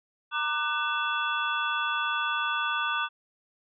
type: tone cluster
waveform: sine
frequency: 929 / 1191 / 1497 / 2675 / 3406 Hz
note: A#5 / D6 / F#6 / E7 / G#7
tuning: -6 / +24 / +20 / +25 / +43 cents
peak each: -35 / -30 / -30 / -35 / -35 dBFS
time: 0.31-3.09 s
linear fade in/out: 50 ms
effects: none